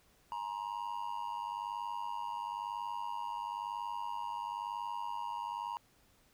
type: tone with amplitude modulation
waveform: triangle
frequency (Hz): 947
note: A#5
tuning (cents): +27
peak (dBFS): -31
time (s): 0.32-5.77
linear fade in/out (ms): 0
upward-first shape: sine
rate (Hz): 101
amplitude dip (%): 90
effects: pink hiss -68 dBFS RMS until 6.33 s